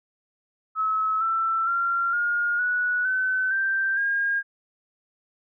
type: tone with pitch steps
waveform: sine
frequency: 1292 / 1334.5 / 1378.3 / 1423.7 / 1470.5 / 1518.8 / 1568.7 / 1620.3 Hz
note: E6 / E6 / F6 / F6 / F#6 / F#6 / G6 / G#6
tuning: -35 / +21 / -23 / +33 / -11 / +45 / +1 / -43 cents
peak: -21 dBFS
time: 0.75-4.43 s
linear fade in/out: 50 ms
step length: 460 ms
effects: none